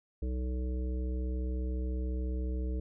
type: harmonic tone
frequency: 62.9 Hz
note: B1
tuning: 32 cents sharp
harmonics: 1 / 3 / 5 / 7 / 9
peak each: -31 / -44 / -43 / -45 / -53 dBFS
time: 0.22-2.8 s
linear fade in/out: 5 ms
effects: none